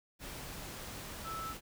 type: tone in noise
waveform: sine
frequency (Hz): 1314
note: E6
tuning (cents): -6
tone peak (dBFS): -39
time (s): 1.23-1.55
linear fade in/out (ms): 50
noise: pink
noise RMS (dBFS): -45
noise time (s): 0.19-1.61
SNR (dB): +3
effects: none